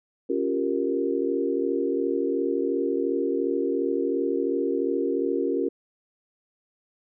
sine chord, G half-diminished seventh, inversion second, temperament equal, 277.2 / 349.2 / 392 / 466.2 Hz, Db4 / F4 / G4 / Bb4, 0 / 0 / 0 / 0 cents, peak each -28 dBFS, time 0.29-5.69 s, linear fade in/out 10 ms, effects none

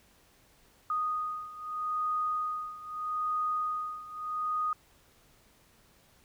sine beating tone pair, 1240 / 1240.79 Hz, D#6 / D#6, -6 / -5 cents, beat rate 0.79 Hz, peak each -32 / -35 dBFS, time 0.9-4.73 s, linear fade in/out 2 ms, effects pink hiss -63 dBFS RMS until 6.24 s

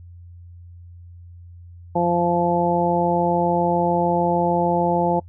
harmonic tone, 173.3 Hz, F3, 13 cents flat, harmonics 1 / 2 / 3 / 4 / 5, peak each -23 / -24 / -23 / -24 / -22 dBFS, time 1.95-5.2 s, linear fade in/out 10 ms, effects noise-tail reverb RT60 0.1 s tail -25 dB re dry + added 87 Hz sine -39 dBFS peak until 5.28 s

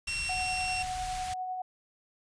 sawtooth tone, 2725 Hz, F7, 43 cents flat, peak -28 dBFS, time 0.07-0.83 s, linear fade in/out 10 ms
pink band-stop noise, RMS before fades -40 dBFS, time 0.07-1.34 s, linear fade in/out 5 ms, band 100 to 1600 Hz, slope 12 dB/octave
sine tone with tremolo, 740 Hz, F#5, in tune, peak -31 dBFS, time 0.29-1.62 s, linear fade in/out 5 ms, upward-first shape triangle, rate 10 Hz, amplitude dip 35%
effects resampled to 22050 Hz

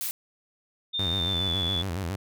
blue noise, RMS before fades -31 dBFS, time 0.01-0.11 s, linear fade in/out 0 ms
sine tone with pitch glide, 3623 to 3445 Hz, A7 to A7, +50 to -37 cents, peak -26 dBFS, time 0.93-1.83 s, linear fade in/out 20 ms, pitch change -87 cents, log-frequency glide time 1.16-1.56 s
sawtooth tone with vibrato, 90.3 Hz, F#2, 42 cents flat, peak -25 dBFS, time 0.99-2.16 s, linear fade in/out 5 ms, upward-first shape square, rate 7.2 Hz, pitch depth 130 cents each way
effects none

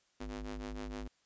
sawtooth ring-modulated tone, 103.5 Hz, G#2, 5 cents flat, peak -33 dBFS, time 0.2-1.08 s, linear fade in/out 10 ms, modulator 152 Hz, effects white hiss -73 dBFS RMS until 1.25 s + resampled to 16000 Hz

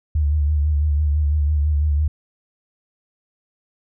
sine tone with vibrato, 74.4 Hz, D2, 23 cents sharp, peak -15 dBFS, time 0.15-2.08 s, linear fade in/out 5 ms, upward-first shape sine, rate 6 Hz, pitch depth 58 cents each way, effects none

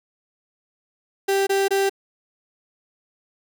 35% pulse tone bursts, 392 Hz, G4, in tune, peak -16 dBFS, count 3, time 1.28-1.896 s, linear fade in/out 10 ms, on 190 ms, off 23 ms, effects none

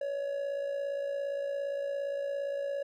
triangle tone with amplitude modulation, 562 Hz, C#5, 24 cents sharp, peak -27 dBFS, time 0.01-2.83 s, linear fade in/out 5 ms, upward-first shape sine, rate 57.4 Hz, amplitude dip 55%, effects none

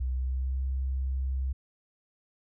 sine tone with pitch glide, 63.7 to 65.83 Hz, C2 to C2, -46 to +11 cents, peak -27 dBFS, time 0-1.53 s, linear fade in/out 10 ms, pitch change +57 cents, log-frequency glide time 0.13-0.61 s, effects none

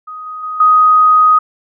sine tone with level steps, 1251 Hz, D#6, 9 cents sharp, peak -25 / -23 / -19 / -5 dBFS, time 0.07-1.39 s, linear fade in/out 10 ms, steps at 0.26 / 0.43 / 0.6 s, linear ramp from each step 5 ms, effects none

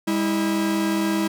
45% pulse tone pair together, 202.1 / 324.3 Hz, G#3 / E4, -47 / -28 cents, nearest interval minor sixth, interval 819 cents, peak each -24 / -22 dBFS, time 0.07-1.28 s, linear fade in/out 10 ms, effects none

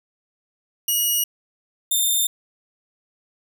5% pulse tone pair in turn, 2899 / 3612 Hz, F#7 / A7, -36 / +45 cents, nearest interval major third, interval 381 cents, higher second, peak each -10 dBFS, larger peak neither, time 0.88-1.24 / 1.91-2.27 s, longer neither, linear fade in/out 5 ms, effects none

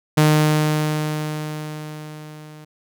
sawtooth tone with level ramp, 152.9 Hz, D#3, 30 cents flat, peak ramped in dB -7 to -35 dBFS, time 0.17-2.65 s, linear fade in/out 10 ms, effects none

